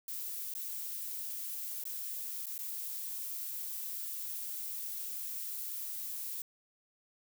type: noise with dropouts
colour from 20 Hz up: violet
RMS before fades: -40 dBFS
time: 0.08-6.42 s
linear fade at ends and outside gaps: 2 ms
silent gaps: 0.539-0.55 / 1.839-1.853 / 2.458-2.467 / 2.58-2.589 s
effects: none